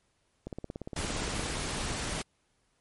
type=click train; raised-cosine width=2 ms; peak=-24 dBFS; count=17; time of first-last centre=0.47-1.395 s; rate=17.3 Hz
type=noise; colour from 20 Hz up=pink; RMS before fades=-34 dBFS; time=0.96-2.22 s; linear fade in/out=5 ms
effects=pink hiss -73 dBFS RMS until 2.8 s + MP3 48 kbps